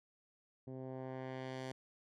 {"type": "tone with low-pass filter sweep", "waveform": "10% pulse", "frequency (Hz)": 130.4, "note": "C3", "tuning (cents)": -5, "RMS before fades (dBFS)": -45, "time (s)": [0.67, 1.72], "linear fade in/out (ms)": 5, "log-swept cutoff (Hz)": [360, 7800], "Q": 0.76, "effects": []}